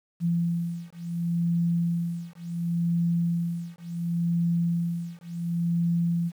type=beating tone pair; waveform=sine; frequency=170 / 170.7 Hz; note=F3 / F3; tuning=-46 / -39 cents; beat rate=0.7 Hz; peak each=-27 dBFS; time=0.2-6.32 s; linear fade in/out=50 ms; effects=9-bit